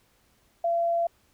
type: tone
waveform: sine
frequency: 680 Hz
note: F5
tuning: 46 cents flat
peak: -22 dBFS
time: 0.64-1.07 s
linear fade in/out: 5 ms
effects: pink hiss -65 dBFS RMS until 1.33 s